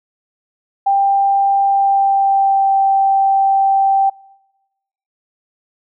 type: tone with pitch glide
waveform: sine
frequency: 791 to 781.5 Hz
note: G5 to G5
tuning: +15 to -6 cents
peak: -10 dBFS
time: 0.86-4.1 s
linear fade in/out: 10 ms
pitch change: -21 cents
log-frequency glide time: 1.66-2.76 s
effects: noise-tail reverb RT60 1.0 s tail -24 dB re dry